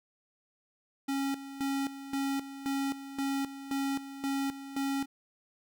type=tone with tremolo; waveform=square; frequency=274.6 Hz; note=C#4; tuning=16 cents flat; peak=-30 dBFS; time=1.08-5.06 s; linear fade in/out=10 ms; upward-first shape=square; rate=1.9 Hz; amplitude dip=75%; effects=none